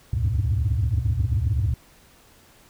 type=tone cluster; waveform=sine; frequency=68.9 / 77.2 / 95.8 / 103.1 / 118.2 Hz; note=C#2 / D#2 / G2 / G#2 / A#2; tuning=-10 / -13 / -39 / -12 / +24 cents; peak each=-25 dBFS; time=0.13-1.74 s; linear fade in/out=5 ms; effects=tanh soft clip ceiling -14 dBFS + pink hiss -54 dBFS RMS until 2.69 s